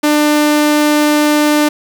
sawtooth tone, 298.5 Hz, D4, 28 cents sharp, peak -5 dBFS, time 0.03-1.69 s, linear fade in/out 10 ms, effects 7-bit

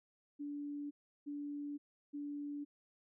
sine tone bursts, 289.6 Hz, D4, 24 cents flat, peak -40 dBFS, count 3, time 0.39-2.65 s, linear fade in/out 20 ms, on 520 ms, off 350 ms, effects none

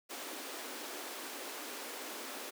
pink high-pass noise, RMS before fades -44 dBFS, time 0.09-2.51 s, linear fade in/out 20 ms, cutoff 260 Hz, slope 48 dB/octave, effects none

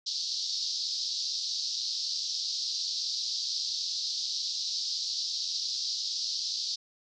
pink band-pass noise, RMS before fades -33 dBFS, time 0.06-6.76 s, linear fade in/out 10 ms, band 4100 to 5400 Hz, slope 48 dB/octave, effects none

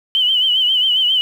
sine tone with vibrato, 3030 Hz, F#7, 40 cents sharp, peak -12 dBFS, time 0.15-1.21 s, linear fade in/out 0 ms, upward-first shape triangle, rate 7.4 Hz, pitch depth 85 cents each way, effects 7-bit

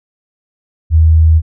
sine tone, 80 Hz, D#2, 49 cents sharp, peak -4 dBFS, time 0.9-1.42 s, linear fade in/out 50 ms, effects none

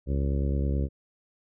harmonic tone, 69.3 Hz, C#2, in tune, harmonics 1 / 2 / 3 / 4 / 5 / 6 / 7 / 8, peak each -25 / -31 / -35 / -37 / -39 / -41 / -42 / -43 dBFS, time 0.06-0.89 s, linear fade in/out 50 ms, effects none

